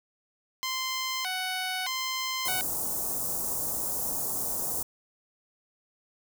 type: tone with vibrato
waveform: 10% pulse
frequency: 880 Hz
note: A5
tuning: in tune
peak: -21 dBFS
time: 0.63-2.61 s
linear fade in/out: 0 ms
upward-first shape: square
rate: 0.81 Hz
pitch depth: 290 cents each way
type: band-stop noise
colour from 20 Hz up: white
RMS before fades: -31 dBFS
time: 2.45-4.83 s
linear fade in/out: 5 ms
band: 980 to 6800 Hz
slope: 24 dB/octave
effects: none